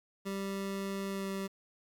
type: tone with pitch glide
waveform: 25% pulse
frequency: 196 to 194.42 Hz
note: G3 to G3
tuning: 0 to -14 cents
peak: -31 dBFS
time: 0.25-1.48 s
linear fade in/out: 20 ms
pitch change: -14 cents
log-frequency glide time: 1.09-1.28 s
effects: 10-bit